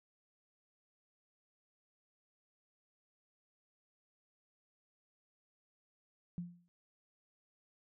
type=tone with exponential decay; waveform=sine; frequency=174.4 Hz; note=F3; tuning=2 cents flat; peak=-35 dBFS; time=6.38-6.68 s; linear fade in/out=0 ms; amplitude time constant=65 ms; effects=none